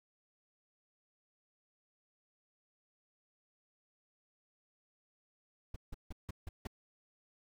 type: noise bursts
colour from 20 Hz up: brown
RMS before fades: -41 dBFS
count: 6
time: 5.74-6.672 s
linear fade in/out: 5 ms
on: 22 ms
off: 160 ms
effects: none